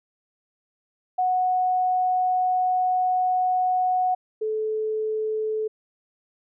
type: tone pair in turn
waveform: sine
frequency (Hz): 736 / 434.1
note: F#5 / A4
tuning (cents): -9 / -23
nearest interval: major sixth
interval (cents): 914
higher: first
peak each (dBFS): -19 / -23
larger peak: first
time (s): 1.18-4.15 / 4.41-5.68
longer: first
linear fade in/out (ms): 10
effects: none